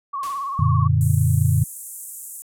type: tone with vibrato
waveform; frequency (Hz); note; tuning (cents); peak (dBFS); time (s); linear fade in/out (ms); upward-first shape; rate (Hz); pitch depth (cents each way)
sine; 1108; C#6; -1; -24; 0.13-0.88; 10; sine; 18; 65
type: noise with exponential decay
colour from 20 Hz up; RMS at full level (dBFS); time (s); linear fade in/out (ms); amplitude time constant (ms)
white; -35; 0.23-0.79; 2; 120
type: chord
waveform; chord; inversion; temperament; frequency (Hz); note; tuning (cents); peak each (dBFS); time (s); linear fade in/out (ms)
sine; Gb augmented; none; equal with one note detuned; 92.5 / 117.83 / 146.83; Gb2 / Bb2 / D3; 0 / +19 / 0; -19; 0.59-1.64; 5
type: high-pass noise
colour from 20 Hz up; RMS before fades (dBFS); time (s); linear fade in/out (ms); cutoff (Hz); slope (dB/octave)
white; -31; 1.01-2.42; 0; 7500; 48
effects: low-pass 12000 Hz 12 dB/octave